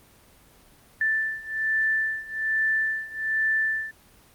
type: beating tone pair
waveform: sine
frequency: 1764 / 1765.2 Hz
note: A6 / A6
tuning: +4 / +5 cents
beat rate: 1.2 Hz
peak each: -27 / -25 dBFS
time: 1.01-3.91 s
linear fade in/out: 2 ms
effects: pink hiss -55 dBFS RMS until 4.34 s + Opus 24 kbps